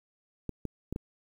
clicks, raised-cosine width 3 ms, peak -21 dBFS, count 4, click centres 0.493 / 0.653 / 0.926 / 0.961 s, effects 9-bit

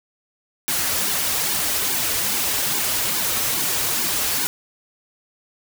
white noise with flanger, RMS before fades -22 dBFS, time 0.68-4.47 s, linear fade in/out 0 ms, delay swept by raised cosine 1.5 to 5.9 ms, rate 2.4 Hz, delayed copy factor -0.8, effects none

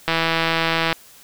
click train, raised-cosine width 0.3 ms, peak -3 dBFS, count 140, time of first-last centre 0.08-0.928 s, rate 164 Hz, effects white hiss -47 dBFS RMS until 1.23 s

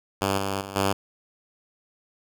5% pulse tone with level steps, 98 Hz, G2, in tune, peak -11 / -15 / -24 / -10 dBFS, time 0.21-0.93 s, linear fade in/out 10 ms, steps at 0.38 / 0.61 / 0.76 s, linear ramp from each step 2 ms, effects none

